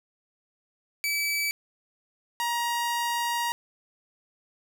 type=tone pair in turn; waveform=sawtooth; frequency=2300 / 946 Hz; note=D7 / A#5; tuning=-37 / +25 cents; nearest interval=octave + minor third; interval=1538 cents; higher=first; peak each=-22 dBFS; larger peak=neither; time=1.04-1.51 / 2.4-3.52 s; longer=second; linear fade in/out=0 ms; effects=none